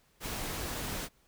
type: noise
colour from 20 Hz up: pink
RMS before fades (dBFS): -37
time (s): 0.2-1.09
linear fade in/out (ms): 50
effects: pink hiss -68 dBFS RMS until 1.27 s